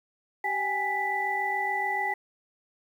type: tone cluster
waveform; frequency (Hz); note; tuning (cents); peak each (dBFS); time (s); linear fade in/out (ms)
sine; 388.1 / 782 / 829 / 1979; G4 / G5 / G#5 / B6; -17 / -4 / -3 / +3; -38 / -36 / -29 / -29; 0.44-2.14; 5
effects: 9-bit